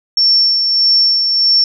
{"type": "tone with tremolo", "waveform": "sine", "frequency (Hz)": 5440, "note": "F8", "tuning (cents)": -46, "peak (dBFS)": -7, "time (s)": [0.17, 1.64], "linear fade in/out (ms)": 2, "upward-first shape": "sine", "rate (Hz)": 1.6, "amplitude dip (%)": 40, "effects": []}